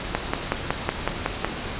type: click train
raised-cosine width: 0.5 ms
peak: -6 dBFS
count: 8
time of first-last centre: 0.15-1.446 s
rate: 5.4 Hz
effects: pink hiss -31 dBFS RMS until 1.79 s + resampled to 8000 Hz